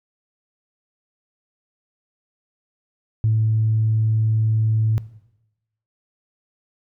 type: tone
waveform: sine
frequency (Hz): 110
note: A2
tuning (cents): 0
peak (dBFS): -14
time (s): 3.24-4.98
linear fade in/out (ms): 0
effects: noise-tail reverb RT60 0.9 s tail -18 dB re dry + tanh soft clip ceiling -10 dBFS